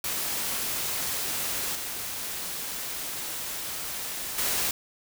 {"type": "noise with level steps", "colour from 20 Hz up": "white", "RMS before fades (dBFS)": [-30, -34, -27], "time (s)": [0.04, 4.71], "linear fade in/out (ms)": 2, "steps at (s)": [1.75, 4.38], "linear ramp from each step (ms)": 5, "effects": []}